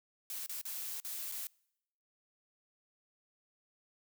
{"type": "noise with dropouts", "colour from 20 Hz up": "blue", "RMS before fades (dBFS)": -41, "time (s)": [0.3, 1.47], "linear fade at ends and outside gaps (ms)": 1, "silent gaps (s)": [[0.462, 0.494], [0.614, 0.653], [1.001, 1.048], [1.316, 1.321]], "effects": ["noise-tail reverb RT60 0.8 s tail -26 dB re dry"]}